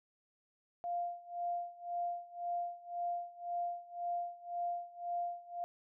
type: tone with tremolo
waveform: sine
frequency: 698 Hz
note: F5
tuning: 1 cent flat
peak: -33 dBFS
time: 0.84-5.64 s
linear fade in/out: 0 ms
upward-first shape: sine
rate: 1.9 Hz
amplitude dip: 90%
effects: none